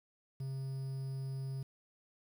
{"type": "tone with quantisation", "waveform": "triangle", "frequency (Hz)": 134, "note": "C3", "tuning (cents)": 42, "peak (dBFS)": -35, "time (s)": [0.4, 1.63], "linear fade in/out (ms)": 5, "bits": 10, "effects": []}